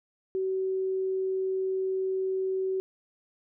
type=tone; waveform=sine; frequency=379.1 Hz; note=F#4; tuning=42 cents sharp; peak=-26 dBFS; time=0.35-2.8 s; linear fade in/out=0 ms; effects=none